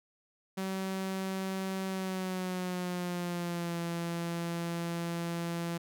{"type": "tone with pitch glide", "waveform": "sawtooth", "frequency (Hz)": [190.6, 169.81], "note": ["G3", "F3"], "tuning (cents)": [-48, -48], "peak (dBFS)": -29, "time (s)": [0.57, 5.78], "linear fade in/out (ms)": 10, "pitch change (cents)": -200, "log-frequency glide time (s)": [1.87, 3.78], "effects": []}